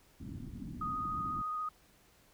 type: low-pass noise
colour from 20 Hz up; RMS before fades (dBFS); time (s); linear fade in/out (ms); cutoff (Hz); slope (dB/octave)
white; -44; 0.2-1.42; 5; 290; 48
type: tone with vibrato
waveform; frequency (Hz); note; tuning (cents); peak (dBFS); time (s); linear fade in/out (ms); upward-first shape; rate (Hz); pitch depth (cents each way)
sine; 1244; D#6; -1; -34; 0.81-1.69; 5; triangle; 14; 19
effects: pink hiss -65 dBFS RMS until 2.33 s